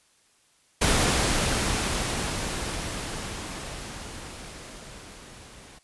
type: noise with level ramp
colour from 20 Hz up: pink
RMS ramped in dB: -21 to -48 dBFS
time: 0.81-5.79 s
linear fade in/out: 10 ms
effects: white hiss -63 dBFS RMS until 5.83 s + resampled to 24000 Hz